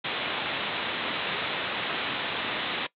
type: low-pass noise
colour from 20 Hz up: white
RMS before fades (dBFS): -31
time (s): 0.04-2.87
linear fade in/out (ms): 10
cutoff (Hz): 3800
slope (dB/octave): 96
effects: noise-tail reverb RT60 0.1 s tail -20 dB re dry + high-pass 150 Hz 12 dB/octave